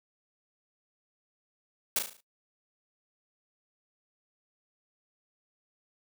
white noise with echo, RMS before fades -27 dBFS, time 1.96-1.99 s, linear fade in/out 2 ms, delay 36 ms, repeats 6, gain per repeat -6 dB, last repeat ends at 2.206 s, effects noise-tail reverb RT60 0.1 s tail -17 dB re dry + high-pass 200 Hz 12 dB/octave

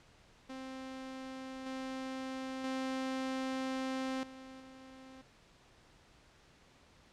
sawtooth tone with level steps, 262.7 Hz, C4, 7 cents sharp, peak -39 / -35 / -31 / -45 / -48 dBFS, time 0.49-5.22 s, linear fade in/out 10 ms, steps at 1.66 / 2.64 / 4.23 / 4.6 s, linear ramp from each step 2 ms, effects pink hiss -63 dBFS RMS until 7.12 s + low-pass 6000 Hz 12 dB/octave

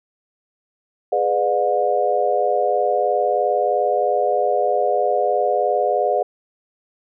sine chord, G# diminished seventh, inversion none, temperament just, 415.3 / 498.4 / 598 / 717.6 Hz, G#4 / B4 / D5 / F5, 0 / +16 / +31 / +47 cents, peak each -23 / -22 / -21 / -20 dBFS, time 1.12-6.23 s, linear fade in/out 5 ms, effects none

